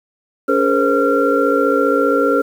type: tone cluster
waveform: sine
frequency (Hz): 282 / 418.8 / 474.3 / 529 / 1375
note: C#4 / G#4 / A#4 / C5 / F6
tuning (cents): +30 / +15 / +30 / +19 / -27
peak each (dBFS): -18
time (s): 0.48-2.42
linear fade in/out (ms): 10
effects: tanh soft clip ceiling 0 dBFS + 7-bit